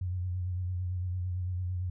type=tone with vibrato; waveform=sine; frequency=90.5 Hz; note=F#2; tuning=38 cents flat; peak=-30 dBFS; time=0.01-1.9 s; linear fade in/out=5 ms; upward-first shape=sine; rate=8.9 Hz; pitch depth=42 cents each way; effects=none